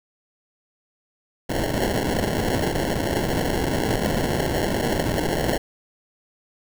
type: noise with sample-and-hold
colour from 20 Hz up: white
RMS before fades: -23 dBFS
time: 1.49-5.58 s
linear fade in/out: 10 ms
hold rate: 1225 Hz
effects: none

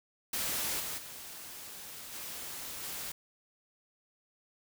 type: noise with level steps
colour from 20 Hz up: white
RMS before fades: -34 / -38 / -46 / -42 / -40 dBFS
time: 0.33-3.12 s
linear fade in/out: 5 ms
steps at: 0.79 / 0.97 / 2.12 / 2.82 s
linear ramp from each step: 20 ms
effects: none

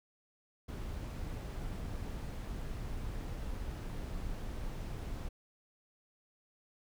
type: noise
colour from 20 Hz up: brown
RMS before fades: -40 dBFS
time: 0.68-5.29 s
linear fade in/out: 10 ms
effects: none

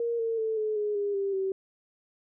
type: tone with pitch steps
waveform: sine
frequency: 468.1 / 455 / 442.3 / 430 / 418 / 406.3 / 395 / 384 Hz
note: A#4 / A#4 / A4 / A4 / G#4 / G#4 / G4 / G4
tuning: +7 / -42 / +9 / -40 / +11 / -38 / +13 / -36 cents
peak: -26 dBFS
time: 0-1.52 s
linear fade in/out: 2 ms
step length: 190 ms
effects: none

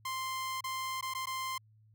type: tone with dropouts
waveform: sawtooth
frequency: 1046.5 Hz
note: C6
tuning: in tune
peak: -31 dBFS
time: 0.05-1.58 s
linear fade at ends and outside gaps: 5 ms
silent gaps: 0.608-0.64 / 1.011-1.025 / 1.138-1.148 / 1.258-1.269 s
effects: added 108 Hz sine -60 dBFS peak until 1.94 s

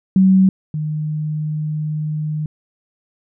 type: tone pair in turn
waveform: sine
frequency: 189.4 / 153.03 Hz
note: F#3 / D#3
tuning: +41 / -28 cents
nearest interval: major third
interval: 369 cents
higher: first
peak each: -8 / -19 dBFS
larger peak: first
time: 0.16-0.49 / 0.74-2.46 s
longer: second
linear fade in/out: 2 ms
effects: none

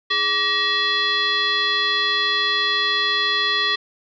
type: tone with frequency modulation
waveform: sine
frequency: 2637 Hz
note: E7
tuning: in tune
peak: -17 dBFS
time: 0.1-3.76 s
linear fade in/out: 10 ms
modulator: 740 Hz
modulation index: 2.1
effects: none

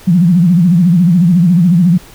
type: tone with vibrato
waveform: sine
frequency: 174.61 Hz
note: F3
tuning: in tune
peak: -5 dBFS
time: 0.07-1.98 s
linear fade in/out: 10 ms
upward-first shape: sine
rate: 14 Hz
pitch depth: 140 cents each way
effects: pink hiss -38 dBFS RMS until 2.14 s

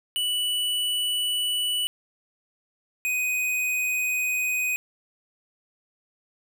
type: tone pair in turn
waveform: square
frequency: 2960 / 2498 Hz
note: F#7 / D#7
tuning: 0 / +6 cents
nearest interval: minor third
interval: 294 cents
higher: first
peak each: -24 dBFS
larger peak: neither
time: 0.16-1.87 / 3.05-4.76 s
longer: neither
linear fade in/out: 0 ms
effects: none

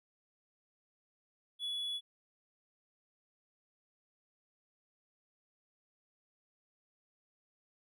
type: tone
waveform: triangle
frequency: 3400 Hz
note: G#7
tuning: 40 cents sharp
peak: -34 dBFS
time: 1.59-2.01 s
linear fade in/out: 50 ms
effects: none

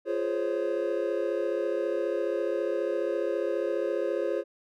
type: chord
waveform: triangle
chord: Db major seventh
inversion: first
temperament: just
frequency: 346.5 / 415.8 / 519.7 / 554.4 Hz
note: F4 / Ab4 / C5 / Db5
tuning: -14 / +2 / -12 / 0 cents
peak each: -30 dBFS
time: 0.05-4.44 s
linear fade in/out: 50 ms
effects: none

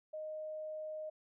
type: tone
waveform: sine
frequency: 620 Hz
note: D#5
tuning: 6 cents flat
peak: -40 dBFS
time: 0.13-1.1 s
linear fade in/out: 10 ms
effects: none

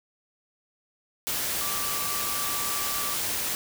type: tone in noise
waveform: sine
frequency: 1165 Hz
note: D6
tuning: 14 cents flat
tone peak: -35 dBFS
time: 1.61-3.14 s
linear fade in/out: 0 ms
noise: white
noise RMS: -29 dBFS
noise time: 1.27-3.55 s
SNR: -9 dB
effects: none

